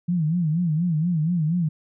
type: tone with vibrato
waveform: sine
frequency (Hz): 164.81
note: E3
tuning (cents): 0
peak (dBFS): -19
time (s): 0.08-1.69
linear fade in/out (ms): 10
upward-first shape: sine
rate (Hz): 4.2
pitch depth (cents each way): 150
effects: none